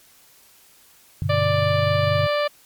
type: chord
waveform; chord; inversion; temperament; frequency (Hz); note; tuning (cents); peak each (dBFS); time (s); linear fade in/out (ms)
sine; G major; none; just; 98 / 122.5 / 147; G2 / B2 / D3; 0 / -14 / +2; -23 / -27 / -25; 1.22-2.27; 0
type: harmonic tone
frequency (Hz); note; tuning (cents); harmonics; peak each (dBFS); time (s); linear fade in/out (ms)
588; D5; +2; 1 / 2 / 3 / 4 / 5 / 6 / 7 / 8; -20 / -26 / -30 / -32 / -34 / -36 / -37 / -38; 1.29-2.48; 10
effects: white hiss -53 dBFS RMS until 2.65 s + MP3 96 kbps